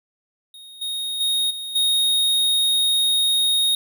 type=tone with level steps; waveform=square; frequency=3729 Hz; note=A#7; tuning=in tune; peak=-40 / -25 / -19 / -29 / -17 dBFS; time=0.54-3.75 s; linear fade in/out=2 ms; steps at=0.81 / 1.2 / 1.5 / 1.75 s; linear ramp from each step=10 ms; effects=none